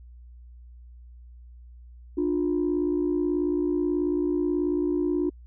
sine tone pair together, 296.5 / 354.9 Hz, D4 / F4, +17 / +28 cents, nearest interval minor third, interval 311 cents, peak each -24 dBFS, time 2.17-5.3 s, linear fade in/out 10 ms, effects tanh soft clip ceiling -17 dBFS + added 60 Hz sine -44 dBFS peak until 5.46 s

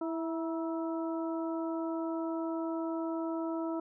harmonic tone with a mistuned harmonic, 328.2 Hz, E4, 8 cents flat, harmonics 1 / 2 / 3 / 4, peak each -33 / -39 / -43 / -45 dBFS, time 0.01-3.8 s, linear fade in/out 5 ms, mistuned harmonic 3, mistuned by -44 cents, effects none

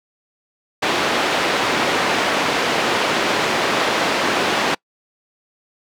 pink band-pass noise, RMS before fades -19 dBFS, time 0.82-4.75 s, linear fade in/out 10 ms, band 330 to 3700 Hz, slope 12 dB/octave, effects noise-tail reverb RT60 0.1 s tail -26 dB re dry

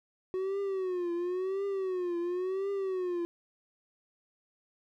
triangle tone with vibrato, 370 Hz, F#4, in tune, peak -28 dBFS, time 0.34-3.25 s, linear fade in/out 0 ms, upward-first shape triangle, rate 0.95 Hz, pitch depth 140 cents each way, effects none

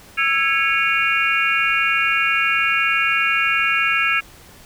sine tone cluster, 1327 / 1650 / 2206 / 2446 / 2774 Hz, E6 / G#6 / C#7 / D#7 / F7, +11 / -12 / -9 / -30 / -12 cents, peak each -22 dBFS, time 0.17-4.21 s, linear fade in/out 20 ms, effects pink hiss -45 dBFS RMS until 4.65 s

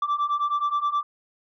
sine beating tone pair, 1163 / 1172.5 Hz, D6 / D6, -17 / -3 cents, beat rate 9.5 Hz, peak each -24 / -22 dBFS, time 0.02-1.03 s, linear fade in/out 5 ms, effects tanh soft clip ceiling -19 dBFS

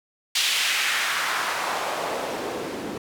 white noise with band-pass filter sweep, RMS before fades -26 dBFS, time 0.35-2.98 s, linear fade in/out 5 ms, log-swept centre 3300 to 270 Hz, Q 1.4, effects none

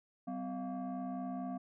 sine tone with frequency modulation, 255.2 Hz, C4, 43 cents flat, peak -36 dBFS, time 0.27-1.58 s, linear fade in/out 10 ms, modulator 446 Hz, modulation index 1.1, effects tanh soft clip ceiling -32 dBFS

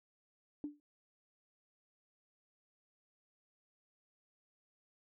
sine tone with exponential decay, 293.7 Hz, D4, in tune, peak -34 dBFS, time 0.64-0.8 s, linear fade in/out 1 ms, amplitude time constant 34 ms, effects tanh soft clip ceiling -30 dBFS

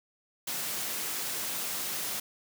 white high-pass noise, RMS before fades -34 dBFS, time 0.47-2.2 s, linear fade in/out 5 ms, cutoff 110 Hz, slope 24 dB/octave, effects none

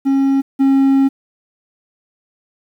triangle tone pair in turn, 272.3 / 271.3 Hz, C#4 / C#4, -31 / -37 cents, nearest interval unison, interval 6 cents, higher first, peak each -9 / -7 dBFS, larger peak second, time 0.05-0.42 / 0.59-1.09 s, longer second, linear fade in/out 20 ms, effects 8-bit

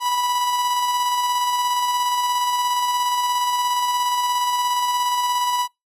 45% pulse tone with tremolo, 983 Hz, B5, 8 cents flat, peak -18 dBFS, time 0-5.68 s, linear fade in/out 50 ms, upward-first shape square, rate 17 Hz, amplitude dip 25%, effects noise-tail reverb RT60 0.2 s tail -25 dB re dry + resampled to 32000 Hz

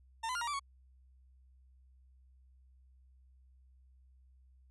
40% pulse tone with pitch steps, 905 / 1010 / 1408 / 944 / 1166 / 1112 Hz, A5 / B5 / F6 / A#5 / D6 / C#6, +48 / +39 / +14 / +22 / -13 / +5 cents, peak -34 dBFS, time 0.23-0.596 s, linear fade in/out 10 ms, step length 61 ms, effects added 64 Hz sine -60 dBFS peak until 4.7 s + resampled to 24000 Hz

